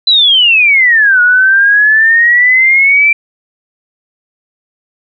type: exponential two-way sweep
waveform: sine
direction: down then up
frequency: 4044 to 1445 to 2357 Hz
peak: -4 dBFS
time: 0.07-3.13 s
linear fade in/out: 5 ms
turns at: 1.21 s
effects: none